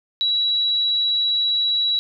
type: tone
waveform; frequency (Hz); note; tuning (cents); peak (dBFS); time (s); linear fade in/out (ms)
sine; 3905; B7; -20; -17; 0.21-1.99; 0
effects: none